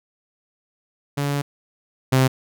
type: tone pair in turn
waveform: sawtooth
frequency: 142.6 / 130.87 Hz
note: C#3 / C3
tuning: +49 / +1 cents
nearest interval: minor second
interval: 148 cents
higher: first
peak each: -17 / -10 dBFS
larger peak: second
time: 1.17-1.42 / 2.12-2.28 s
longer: first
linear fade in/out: 10 ms
effects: none